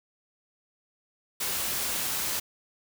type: noise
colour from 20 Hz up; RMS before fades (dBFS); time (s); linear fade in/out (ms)
white; -30; 1.4-2.4; 10
effects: none